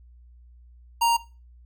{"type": "tone", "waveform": "square", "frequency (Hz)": 932.3, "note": "A#5", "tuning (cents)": 0, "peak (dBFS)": -19, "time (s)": [1.01, 1.17], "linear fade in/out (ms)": 10, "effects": ["noise-tail reverb RT60 0.3 s tail -18 dB re dry", "added 60 Hz sine -48 dBFS peak until 1.65 s"]}